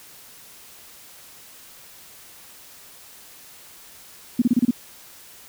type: tone bursts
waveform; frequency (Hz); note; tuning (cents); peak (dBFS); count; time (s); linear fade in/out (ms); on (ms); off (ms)
sine; 242.2; B3; -34; -13; 6; 4.39-4.709; 5; 29; 29
effects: white hiss -46 dBFS RMS until 5.48 s